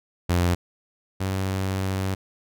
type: tone pair in turn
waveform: sawtooth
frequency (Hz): 88 / 95.47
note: F2 / G2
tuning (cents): +14 / -45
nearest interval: minor second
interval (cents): 141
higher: second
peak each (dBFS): -15 / -20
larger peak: first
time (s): 0.29-0.55 / 1.2-2.15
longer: second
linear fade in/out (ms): 10
effects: none